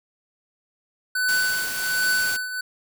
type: tone with tremolo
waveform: square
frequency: 1500 Hz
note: F#6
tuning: 23 cents sharp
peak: -19 dBFS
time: 1.15-2.61 s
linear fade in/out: 5 ms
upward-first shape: triangle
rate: 1.3 Hz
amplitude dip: 75%
type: noise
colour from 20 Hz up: white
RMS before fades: -31 dBFS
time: 1.28-2.37 s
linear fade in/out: 10 ms
effects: none